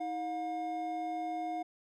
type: tone pair together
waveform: triangle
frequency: 319.5 / 717.3 Hz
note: D#4 / F5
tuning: +46 / +46 cents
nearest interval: octave + major second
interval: 1400 cents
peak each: -38 / -33 dBFS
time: 0-1.63 s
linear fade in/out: 10 ms
effects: none